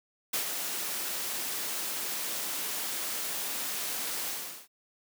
white noise with ADSR envelope, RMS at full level -29 dBFS, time 0.33-4.68 s, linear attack 10 ms, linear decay 100 ms, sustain -5 dB, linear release 410 ms, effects high-pass 200 Hz 12 dB/octave

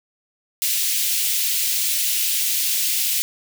white high-pass noise, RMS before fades -21 dBFS, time 0.62-3.22 s, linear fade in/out 0 ms, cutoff 2400 Hz, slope 24 dB/octave, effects none

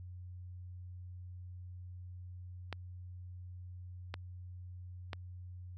clicks, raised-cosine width 0.3 ms, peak -23 dBFS, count 3, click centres 2.727 / 4.141 / 5.132 s, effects added 90 Hz sine -45 dBFS peak until 5.77 s

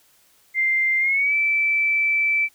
sine tone with pitch glide, 2093 to 2322 Hz, C7 to D7, 0 to -20 cents, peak -17 dBFS, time 0.54-2.49 s, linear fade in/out 50 ms, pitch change +180 cents, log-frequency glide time 0.99-1.35 s, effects white hiss -58 dBFS RMS until 2.54 s

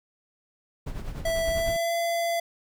brown noise with tremolo, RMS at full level -31 dBFS, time 0.86-1.77 s, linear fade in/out 10 ms, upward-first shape sine, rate 10 Hz, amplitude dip 60%
square tone with pitch glide, 659.3 to 678.6 Hz, E5 to F5, 0 to -50 cents, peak -25 dBFS, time 1.25-2.4 s, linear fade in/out 5 ms, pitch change +50 cents, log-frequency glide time 1.5-1.95 s
effects none

